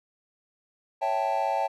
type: chord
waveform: triangle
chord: A dominant seventh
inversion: first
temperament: equal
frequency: 554.4 / 659.3 / 784 / 880 Hz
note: C#5 / E5 / G5 / A5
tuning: 0 / 0 / 0 / 0 cents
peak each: -30 / -29 / -26 / -27 dBFS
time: 1.01-1.68 s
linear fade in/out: 20 ms
effects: none